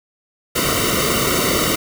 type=noise with comb filter; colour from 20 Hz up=pink; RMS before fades=-18 dBFS; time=0.55-1.76 s; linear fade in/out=10 ms; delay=1.2 ms; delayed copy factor=-1; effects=none